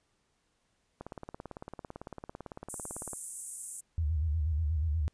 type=click train; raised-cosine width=1 ms; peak=-27 dBFS; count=39; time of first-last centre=1.01-3.133 s; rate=17.9 Hz
type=high-pass noise; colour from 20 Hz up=white; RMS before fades=-35 dBFS; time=2.69-3.81 s; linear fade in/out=10 ms; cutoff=7700 Hz; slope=48 dB/octave
type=tone with vibrato; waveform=sine; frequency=77.78 Hz; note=D#2; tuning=in tune; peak=-27 dBFS; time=3.98-5.08 s; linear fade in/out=0 ms; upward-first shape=square; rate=8.3 Hz; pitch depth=100 cents each way
effects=pink hiss -75 dBFS RMS until 5.13 s + resampled to 22050 Hz